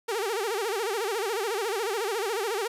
sawtooth tone with vibrato, 425.6 Hz, G#4, 42 cents sharp, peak -23 dBFS, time 0.08-2.68 s, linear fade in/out 10 ms, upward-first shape sine, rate 14 Hz, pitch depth 190 cents each way, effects resampled to 32000 Hz + 9-bit

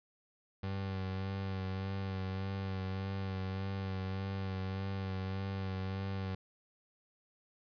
30% pulse tone with vibrato, 95.9 Hz, G2, 37 cents flat, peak -33 dBFS, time 0.63-6.35 s, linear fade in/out 5 ms, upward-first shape sine, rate 1.7 Hz, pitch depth 27 cents each way, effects resampled to 11025 Hz

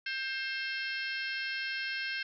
harmonic tone with a mistuned harmonic, 532 Hz, C5, 29 cents sharp, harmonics 3 / 4 / 5 / 6 / 7 / 8 / 9 / 10, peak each -36 / -41 / -40 / -44 / -52 / -44 / -51 / -46 dBFS, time 0.06-2.23 s, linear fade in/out 5 ms, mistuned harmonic 3, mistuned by -18 cents, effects none

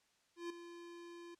square tone with ADSR envelope, 343.7 Hz, F4, 28 cents flat, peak -40 dBFS, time 0.36-1.35 s, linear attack 140 ms, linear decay 5 ms, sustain -11 dB, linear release 10 ms, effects white hiss -75 dBFS RMS until 1.39 s + low-pass 7000 Hz 12 dB/octave

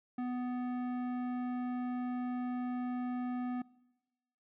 sine tone with tanh clipping, 248.3 Hz, B3, 9 cents sharp, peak -36 dBFS, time 0.18-3.62 s, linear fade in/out 5 ms, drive 14 dB, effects noise-tail reverb RT60 1.0 s tail -22 dB re dry

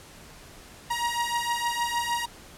sawtooth beating tone pair, 944 / 950.5 Hz, A#5 / A#5, +22 / +33 cents, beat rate 6.5 Hz, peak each -25 dBFS, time 0.9-2.26 s, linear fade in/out 10 ms, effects pink hiss -48 dBFS RMS until 2.57 s + low-pass 12000 Hz 12 dB/octave

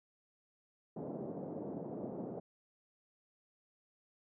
pink band-pass noise, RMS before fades -43 dBFS, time 0.96-2.4 s, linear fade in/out 5 ms, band 160 to 640 Hz, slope 24 dB/octave, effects none

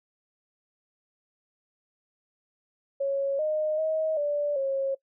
sine tone with pitch steps, 552 / 616 / 632 / 584 / 543 Hz, C#5 / D#5 / D#5 / D5 / C#5, -7 / -17 / +27 / -10 / -36 cents, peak -24 dBFS, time 3-4.95 s, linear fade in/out 10 ms, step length 390 ms, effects noise-tail reverb RT60 0.1 s tail -23 dB re dry

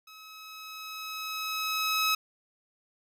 15% pulse tone with level ramp, 1282 Hz, E6, 49 cents flat, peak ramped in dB -42 to -17 dBFS, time 0.07-2.15 s, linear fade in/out 5 ms, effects none

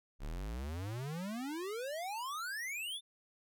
square exponential sweep, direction up, 33.05 to 3638 Hz, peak -39 dBFS, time 0.19-3.01 s, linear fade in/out 50 ms, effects none

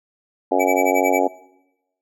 harmonic tone, 92.5 Hz, F#2, in tune, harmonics 3 / 4 / 5 / 6 / 7 / 8 / 9, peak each -23 / -23 / -23 / -23 / -23 / -23 / -23 dBFS, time 0.51-1.28 s, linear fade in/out 10 ms
square tone with tremolo, 2300 Hz, D7, 37 cents flat, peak -21 dBFS, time 0.59-1.21 s, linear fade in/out 20 ms, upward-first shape sine, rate 11 Hz, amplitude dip 100%
effects noise-tail reverb RT60 0.9 s tail -20 dB re dry

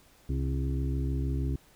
harmonic tone with a mistuned harmonic, 66.4 Hz, C2, 26 cents sharp, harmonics 1 / 2 / 4 / 5 / 6, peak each -29 / -32 / -37 / -41 / -45 dBFS, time 0.29-1.56 s, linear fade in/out 5 ms, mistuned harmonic 6, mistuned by +32 cents, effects pink hiss -60 dBFS RMS until 1.75 s

